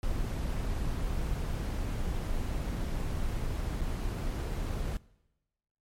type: noise with dropouts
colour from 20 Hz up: brown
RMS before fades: -32 dBFS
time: 0.03-4.97 s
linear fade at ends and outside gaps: 1 ms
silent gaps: 3.81-3.815 s
effects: noise-tail reverb RT60 1.0 s tail -22 dB re dry + MP3 64 kbps